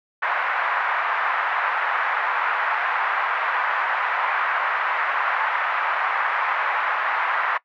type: band-pass noise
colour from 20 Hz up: pink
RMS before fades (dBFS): -23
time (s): 0.22-7.58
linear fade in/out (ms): 10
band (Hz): 890 to 1900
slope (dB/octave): 24
effects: noise-tail reverb RT60 0.1 s tail -21 dB re dry